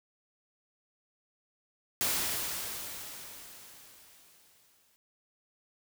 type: noise with exponential decay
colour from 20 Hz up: white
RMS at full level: -29 dBFS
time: 2.01-4.96 s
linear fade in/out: 0 ms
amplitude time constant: 640 ms
effects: none